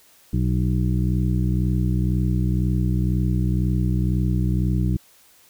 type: harmonic tone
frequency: 62 Hz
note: B1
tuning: 7 cents sharp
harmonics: 1 / 2 / 3 / 5 / 6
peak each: -22 / -22 / -24 / -30 / -39 dBFS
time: 0.33-4.97 s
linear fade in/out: 5 ms
effects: white hiss -54 dBFS RMS until 5.49 s